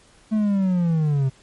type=linear sweep; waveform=triangle; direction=down; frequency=219.9 to 130 Hz; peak=-15 dBFS; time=0.31-1.3 s; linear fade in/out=20 ms; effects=pink hiss -54 dBFS RMS until 1.42 s + MP3 48 kbps